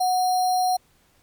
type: tone with sample-and-hold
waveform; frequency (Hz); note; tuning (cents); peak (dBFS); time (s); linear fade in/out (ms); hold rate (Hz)
sine; 736; F#5; -9; -18; 0-0.77; 10; 4900
effects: pink hiss -61 dBFS RMS until 1.22 s + MP3 96 kbps